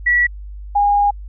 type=tone pair in turn; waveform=sine; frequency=1941 / 816.1 Hz; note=B6 / G#5; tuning=-31 / -31 cents; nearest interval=octave + minor third; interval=1500 cents; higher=first; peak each=-11 dBFS; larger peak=neither; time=0.06-0.27 / 0.75-1.11 s; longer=second; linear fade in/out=10 ms; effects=added 50 Hz sine -29 dBFS peak until 1.28 s

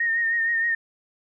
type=tone with vibrato; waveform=sine; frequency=1843 Hz; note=A#6; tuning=20 cents flat; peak=-20 dBFS; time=0-0.75 s; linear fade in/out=5 ms; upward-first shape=sine; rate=6.4 Hz; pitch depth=35 cents each way; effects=none

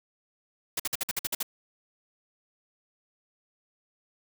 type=noise bursts; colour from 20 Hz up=white; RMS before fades=-29 dBFS; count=9; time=0.77-1.429 s; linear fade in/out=5 ms; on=27 ms; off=52 ms; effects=none

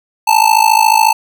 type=tone with amplitude modulation; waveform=square; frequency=880 Hz; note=A5; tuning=in tune; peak=-4 dBFS; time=0.27-1.13 s; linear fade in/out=10 ms; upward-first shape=sine; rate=54.1 Hz; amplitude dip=90%; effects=none

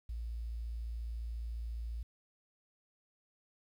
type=tone with quantisation; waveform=sine; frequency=57.2 Hz; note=A#1; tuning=32 cents flat; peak=-37 dBFS; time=0.09-2.03 s; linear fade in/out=5 ms; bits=11; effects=none

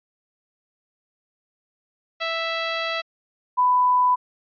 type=tone pair in turn; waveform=10% pulse / sine; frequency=659.3 / 995.9 Hz; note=E5 / B5; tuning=0 / +14 cents; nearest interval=perfect fifth; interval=714 cents; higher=second; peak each=-15 dBFS; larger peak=neither; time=2.2-3.02 / 3.57-4.16 s; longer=first; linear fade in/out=20 ms; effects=resampled to 11025 Hz

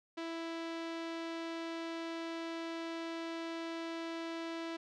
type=tone with low-pass filter; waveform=sawtooth; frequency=330.6 Hz; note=E4; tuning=5 cents sharp; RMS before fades=-41 dBFS; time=0.17-4.77 s; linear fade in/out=10 ms; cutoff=4100 Hz; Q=1.1; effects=none

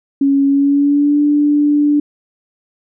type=tone with pitch glide; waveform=sine; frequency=277.2 to 293.2 Hz; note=C#4 to D4; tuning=0 to -3 cents; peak=-9 dBFS; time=0.21-2 s; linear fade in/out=5 ms; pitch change=+97 cents; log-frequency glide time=0.47-1.21 s; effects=none

